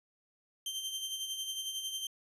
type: tone with tremolo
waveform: sawtooth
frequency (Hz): 3136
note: G7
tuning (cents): 0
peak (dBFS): -31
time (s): 0.66-2.07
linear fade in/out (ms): 2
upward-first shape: sine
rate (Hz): 11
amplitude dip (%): 50
effects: resampled to 32000 Hz